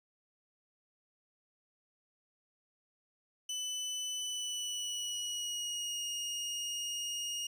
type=tone with pitch glide; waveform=25% pulse; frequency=3000 to 2860 Hz; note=F#7 to F7; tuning=+23 to +41 cents; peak=-32 dBFS; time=3.49-7.47 s; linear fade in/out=5 ms; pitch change=-82 cents; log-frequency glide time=4.17-6.06 s; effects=resampled to 32000 Hz